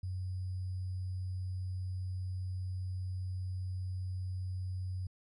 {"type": "tone with sample-and-hold", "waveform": "sine", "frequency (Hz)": 92.5, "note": "F#2", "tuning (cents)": 0, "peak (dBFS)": -35, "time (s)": [0.03, 5.07], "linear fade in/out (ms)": 5, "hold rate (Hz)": 4900, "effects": ["resampled to 24000 Hz"]}